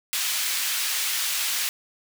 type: high-pass noise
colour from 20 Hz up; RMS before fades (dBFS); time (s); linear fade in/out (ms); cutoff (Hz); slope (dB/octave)
pink; -26; 0.13-1.69; 0; 2300; 12
effects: none